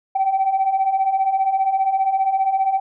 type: beating tone pair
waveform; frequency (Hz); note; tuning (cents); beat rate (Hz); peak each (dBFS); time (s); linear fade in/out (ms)
sine; 760 / 775; F#5 / G5; +46 / -20; 15; -21 / -16; 0.15-2.8; 10
effects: tanh soft clip ceiling -11 dBFS